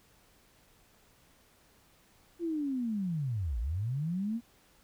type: linear two-way sweep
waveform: sine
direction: down then up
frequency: 349.2 to 51.91 to 240 Hz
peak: -30 dBFS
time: 2.39-4.41 s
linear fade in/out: 50 ms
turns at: 3.59 s
effects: pink hiss -64 dBFS RMS until 4.83 s